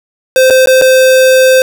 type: tone with dropouts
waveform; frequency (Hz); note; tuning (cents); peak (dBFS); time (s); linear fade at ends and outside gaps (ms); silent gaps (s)
square; 519; C5; -14; -4; 0.36-1.62; 1; 0.501-0.506 / 0.659-0.672 / 0.814-0.82
effects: 7-bit